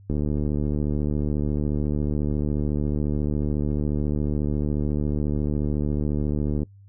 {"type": "click train", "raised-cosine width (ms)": 3, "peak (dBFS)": -13, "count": 485, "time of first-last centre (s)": [0.1, 6.632], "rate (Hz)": 74.1, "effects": ["noise-tail reverb RT60 0.1 s tail -22 dB re dry", "added 99 Hz sine -46 dBFS peak until 6.88 s"]}